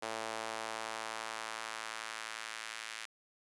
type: tone with high-pass filter sweep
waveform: sawtooth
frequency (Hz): 111.3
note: A2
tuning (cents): +20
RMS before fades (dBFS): -42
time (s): 0.02-3.06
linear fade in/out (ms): 10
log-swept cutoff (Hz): 600 to 1900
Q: 1.1
effects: resampled to 24000 Hz